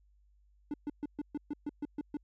triangle tone bursts, 293.6 Hz, D4, in tune, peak -31 dBFS, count 10, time 0.71-2.17 s, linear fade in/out 2 ms, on 29 ms, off 130 ms, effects added 50 Hz sine -63 dBFS peak until 2.23 s

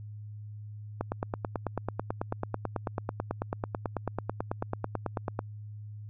click train, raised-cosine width 1 ms, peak -16 dBFS, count 41, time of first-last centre 1.01-5.391 s, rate 9.13 Hz, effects added 105 Hz sine -40 dBFS peak until 6.09 s

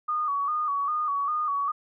sine tone with vibrato, 1174.7 Hz, D6, in tune, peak -24 dBFS, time 0.08-1.72 s, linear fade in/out 10 ms, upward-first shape square, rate 2.5 Hz, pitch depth 72 cents each way, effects none

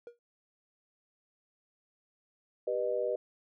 triangle tone with exponential decay, 475.7 Hz, A#4, 35 cents sharp, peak -38 dBFS, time 0.07-0.19 s, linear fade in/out 1 ms, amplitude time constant 24 ms
sine chord, G augmented, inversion none, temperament just, 392 / 490 / 612.5 Hz, G4 / B4 / D#5, 0 / -14 / -27 cents, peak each -36 / -32 / -33 dBFS, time 2.67-3.16 s, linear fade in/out 5 ms
effects none

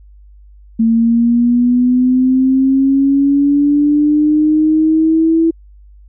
sine linear sweep, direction up, 225.1 to 329.6 Hz, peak -8 dBFS, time 0.79-5.51 s, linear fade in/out 10 ms, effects added 50 Hz sine -38 dBFS peak until 6.08 s

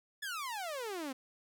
sawtooth exponential sweep, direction down, 1760 to 252.8 Hz, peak -34 dBFS, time 0.22-1.13 s, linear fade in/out 10 ms, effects none

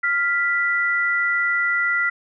sine tone pair together, 1396.9 / 1975.5 Hz, F6 / B6, 0 / 0 cents, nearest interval tritone, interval 600 cents, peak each -21 / -20 dBFS, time 0.03-2.1 s, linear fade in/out 10 ms, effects none

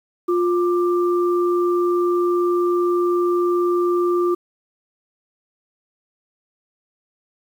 sine tone pair together, 352.4 / 1182.9 Hz, F4 / D6, +16 / +12 cents, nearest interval octave + major sixth, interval 2096 cents, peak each -16 / -25 dBFS, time 0.28-4.35 s, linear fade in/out 10 ms, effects 8-bit

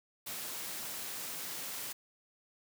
white high-pass noise, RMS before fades -41 dBFS, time 0.26-1.93 s, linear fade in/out 10 ms, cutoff 100 Hz, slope 24 dB/octave, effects none

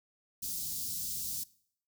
white band-stop noise, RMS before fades -37 dBFS, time 0.42-1.44 s, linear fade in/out 10 ms, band 230 to 4500 Hz, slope 24 dB/octave, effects noise-tail reverb RT60 0.6 s tail -21 dB re dry

